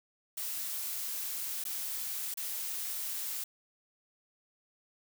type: noise with dropouts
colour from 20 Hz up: blue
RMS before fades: -37 dBFS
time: 0.37-3.44 s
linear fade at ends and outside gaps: 5 ms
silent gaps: 1.64-1.651 / 2.341-2.372 s
effects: none